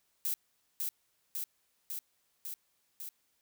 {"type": "noise with echo", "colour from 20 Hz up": "violet", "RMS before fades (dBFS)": -33, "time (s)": [0.25, 0.34], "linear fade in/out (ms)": 0, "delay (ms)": 550, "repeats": 5, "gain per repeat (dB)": -2, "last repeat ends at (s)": 3.09, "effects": ["white hiss -75 dBFS RMS until 3.41 s"]}